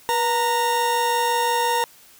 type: tone pair together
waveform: 40% pulse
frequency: 484.8 / 923.9 Hz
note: B4 / A#5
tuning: -32 / -16 cents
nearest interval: major seventh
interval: 1116 cents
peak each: -24 / -19 dBFS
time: 0.09-1.84 s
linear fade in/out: 0 ms
effects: white hiss -50 dBFS RMS until 2.19 s